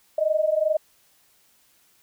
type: tone pair together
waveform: sine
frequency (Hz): 610 / 632.5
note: D#5 / D#5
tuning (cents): -34 / +28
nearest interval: minor second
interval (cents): 62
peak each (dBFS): -22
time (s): 0.18-0.77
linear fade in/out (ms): 5
effects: white hiss -61 dBFS RMS until 2.02 s